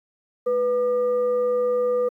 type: tone with frequency modulation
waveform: sine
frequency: 493.9 Hz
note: B4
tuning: in tune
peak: -18 dBFS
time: 0.46-2.09 s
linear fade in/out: 10 ms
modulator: 710 Hz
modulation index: 0.35
effects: high-pass 300 Hz 12 dB/octave + 10-bit